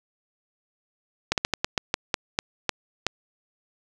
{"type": "slowing click train", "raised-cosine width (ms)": 0.2, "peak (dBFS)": -4, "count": 11, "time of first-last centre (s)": [1.32, 3.067], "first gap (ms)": 58, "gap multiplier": 1.23, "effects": []}